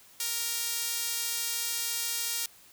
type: tone with high-pass filter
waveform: sawtooth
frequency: 466.2 Hz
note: A#4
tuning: in tune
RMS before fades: -32 dBFS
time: 0.2-2.46 s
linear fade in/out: 2 ms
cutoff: 4700 Hz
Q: 0.53
effects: white hiss -56 dBFS RMS until 2.72 s